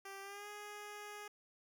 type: tone with pitch glide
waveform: 10% pulse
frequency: 392 to 415.3 Hz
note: G4 to G#4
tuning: 0 to 0 cents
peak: -39 dBFS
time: 0.05-1.28 s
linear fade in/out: 5 ms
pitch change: +100 cents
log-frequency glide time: 0.21-0.48 s
effects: none